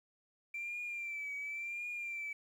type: tone with vibrato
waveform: sine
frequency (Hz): 2349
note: D7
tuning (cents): 0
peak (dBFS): -37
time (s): 0.54-2.33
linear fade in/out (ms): 5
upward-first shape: triangle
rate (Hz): 0.93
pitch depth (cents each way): 65
effects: tanh soft clip ceiling -35 dBFS + 11-bit